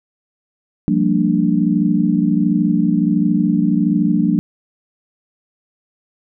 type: chord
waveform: sine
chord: G minor seventh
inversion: third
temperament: equal with one note detuned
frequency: 174.61 / 196 / 228.8 / 293.7 Hz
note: F3 / G3 / Bb3 / D4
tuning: 0 / 0 / -32 / 0 cents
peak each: -18 dBFS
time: 0.88-4.39 s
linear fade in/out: 0 ms
effects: none